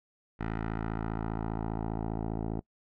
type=tone with low-pass filter sweep; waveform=10% pulse; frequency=55 Hz; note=A1; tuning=in tune; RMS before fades=-34 dBFS; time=0.39-2.61 s; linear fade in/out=20 ms; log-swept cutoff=1800 to 590 Hz; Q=1.5; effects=noise-tail reverb RT60 0.1 s tail -25 dB re dry